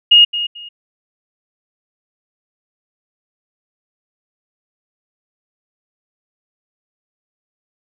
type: tone with echo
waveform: sine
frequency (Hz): 2860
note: F7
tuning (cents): +41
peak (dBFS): -4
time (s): 0.11-0.25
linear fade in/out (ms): 10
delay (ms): 220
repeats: 2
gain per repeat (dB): -13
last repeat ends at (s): 0.69
effects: none